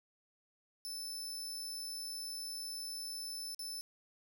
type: tone with dropouts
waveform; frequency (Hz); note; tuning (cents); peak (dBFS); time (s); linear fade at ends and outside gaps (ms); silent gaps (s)
sawtooth; 5274; E8; 0; -38; 0.85-3.81; 0; 3.546-3.593
effects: none